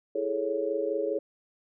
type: chord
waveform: sine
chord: A major seventh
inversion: second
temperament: equal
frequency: 329.6 / 415.3 / 440 / 554.4 Hz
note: E4 / G#4 / A4 / C#5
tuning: 0 / 0 / 0 / 0 cents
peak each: -35 / -31 / -32 / -31 dBFS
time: 0.15-1.19 s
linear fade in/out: 5 ms
effects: none